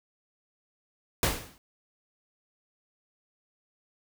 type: noise with exponential decay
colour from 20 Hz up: pink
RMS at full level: -22 dBFS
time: 1.23-1.58 s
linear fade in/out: 1 ms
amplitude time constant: 76 ms
effects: none